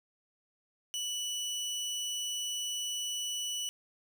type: tone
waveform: 25% pulse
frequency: 2960 Hz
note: F#7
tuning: in tune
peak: -30 dBFS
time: 0.94-3.69 s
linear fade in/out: 0 ms
effects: none